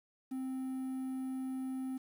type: tone with quantisation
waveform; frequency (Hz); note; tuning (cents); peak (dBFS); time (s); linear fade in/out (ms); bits
triangle; 261.6; C4; 0; -34; 0.31-1.98; 10; 10
effects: none